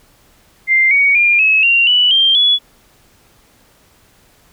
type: tone with pitch steps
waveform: sine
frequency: 2093 / 2243 / 2404 / 2577 / 2762 / 2960 / 3172 / 3400 Hz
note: C7 / C#7 / D7 / E7 / F7 / F#7 / G7 / G#7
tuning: 0 / +20 / +40 / -40 / -20 / 0 / +20 / +40 cents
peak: -8 dBFS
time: 0.67-2.59 s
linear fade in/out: 50 ms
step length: 240 ms
effects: pink hiss -51 dBFS RMS until 4.52 s